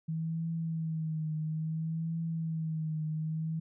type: tone with vibrato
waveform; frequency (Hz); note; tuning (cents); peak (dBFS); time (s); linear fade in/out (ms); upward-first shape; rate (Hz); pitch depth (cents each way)
sine; 160; D#3; +49; -31; 0.08-3.6; 10; triangle; 0.59; 56
effects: none